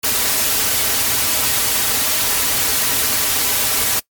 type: noise with comb filter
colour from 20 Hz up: white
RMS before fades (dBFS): -17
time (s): 0.03-4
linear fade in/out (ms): 10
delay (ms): 5.6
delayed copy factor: -0.6
effects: noise-tail reverb RT60 0.1 s tail -21 dB re dry + MP3 96 kbps